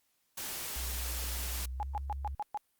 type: noise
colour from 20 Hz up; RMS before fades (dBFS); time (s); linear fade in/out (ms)
white; -39; 0.37-1.66; 10
type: tone with pitch glide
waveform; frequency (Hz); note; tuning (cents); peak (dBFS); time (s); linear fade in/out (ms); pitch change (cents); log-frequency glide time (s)
sine; 61.74 to 68.5; B1 to C#2; 0 to -20; -36; 0.76-2.35; 5; +180; 1.64-1.9
type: tone bursts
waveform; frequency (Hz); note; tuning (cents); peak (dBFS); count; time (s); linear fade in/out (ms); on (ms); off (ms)
sine; 836; G#5; +11; -32; 6; 1.8-2.574; 0; 29; 120
effects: white hiss -75 dBFS RMS until 2.79 s + Opus 48 kbps